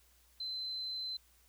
sine tone, 4066 Hz, B7, 50 cents sharp, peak -37 dBFS, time 0.4-1.17 s, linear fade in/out 5 ms, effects added 60 Hz sine -68 dBFS peak until 1.48 s + white hiss -68 dBFS RMS until 1.48 s

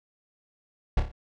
brown noise with echo, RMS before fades -19 dBFS, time 0.97-1 s, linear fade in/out 5 ms, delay 29 ms, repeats 4, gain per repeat -6 dB, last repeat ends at 1.116 s, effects low-pass 4000 Hz 12 dB/octave

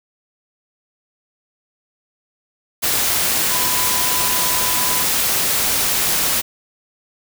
sine tone in noise, 1000 Hz, B5, 21 cents sharp, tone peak -26 dBFS, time 3.5-5.04 s, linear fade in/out 20 ms, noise white, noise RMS -18 dBFS, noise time 2.82-6.42 s, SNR -11 dB, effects none

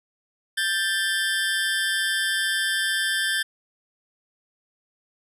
25% pulse tone pair together, 1577.8 / 1760 Hz, G6 / A6, +11 / 0 cents, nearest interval major second, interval 189 cents, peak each -21 dBFS, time 0.57-3.43 s, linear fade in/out 10 ms, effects resampled to 32000 Hz

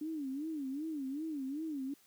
sine tone with vibrato, 291.1 Hz, D4, 15 cents flat, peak -36 dBFS, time 0.01-1.94 s, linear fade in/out 5 ms, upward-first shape sine, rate 2.6 Hz, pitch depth 180 cents each way, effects white hiss -66 dBFS RMS until 2.06 s + high-pass 60 Hz 12 dB/octave

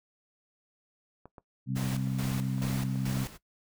clicks, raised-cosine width 1 ms, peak -33 dBFS, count 8, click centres 1.256 / 1.382 / 1.901 / 2.074 / 2.582 / 2.617 / 2.957 / 3.066 s
harmonic tone, 65.41 Hz, C2, in tune, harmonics 2 / 3 / 4, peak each -30 / -34 / -38 dBFS, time 1.66-3.27 s, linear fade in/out 50 ms
pink noise with tremolo, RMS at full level -39 dBFS, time 1.75-3.38 s, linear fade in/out 20 ms, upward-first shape square, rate 2.3 Hz, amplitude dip 70%
effects noise-tail reverb RT60 0.1 s tail -18 dB re dry

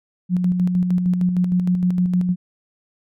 sine tone with tremolo, 180 Hz, F#3, 47 cents flat, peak -14 dBFS, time 0.29-2.36 s, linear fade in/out 50 ms, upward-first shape square, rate 6.5 Hz, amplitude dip 40%, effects none

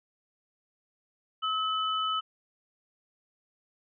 sine tone pair together, 1287.1 / 3000 Hz, E6 / F#7, -42 / +23 cents, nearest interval octave + minor third, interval 1465 cents, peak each -28 / -32 dBFS, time 1.42-2.21 s, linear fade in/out 20 ms, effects none

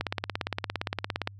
click train, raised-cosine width 0.3 ms, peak -12 dBFS, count 23, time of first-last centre 0.01-1.274 s, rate 17.4 Hz, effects added 99 Hz sine -45 dBFS peak until 1.39 s

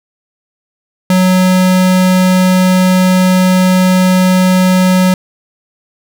square tone, 184.6 Hz, F#3, 4 cents flat, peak -7 dBFS, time 1.1-5.14 s, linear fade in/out 2 ms, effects none

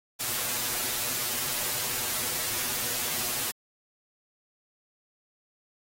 white noise with comb filter, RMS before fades -30 dBFS, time 0.19-3.52 s, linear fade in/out 20 ms, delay 8.2 ms, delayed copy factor +0.85, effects AAC 48 kbps

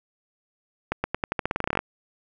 accelerating click train, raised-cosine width 0.5 ms, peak -9 dBFS, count 17, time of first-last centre 0.92-1.791 s, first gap 120 ms, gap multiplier 0.88, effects none

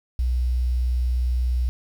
sine tone with quantisation, 61.74 Hz, B1, in tune, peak -19 dBFS, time 0.19-1.69 s, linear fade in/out 0 ms, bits 8, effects none

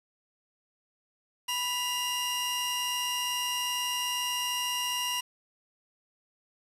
sawtooth tone pair together, 987.8 / 2821 Hz, B5 / F7, 0 / +17 cents, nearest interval octave + tritone, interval 1817 cents, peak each -30 / -27 dBFS, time 1.48-5.21 s, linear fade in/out 10 ms, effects resampled to 32000 Hz + 8-bit

